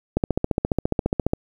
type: click train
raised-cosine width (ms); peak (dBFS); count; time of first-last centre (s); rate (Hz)
2; -6; 18; 0.17-1.334; 14.6
effects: 8-bit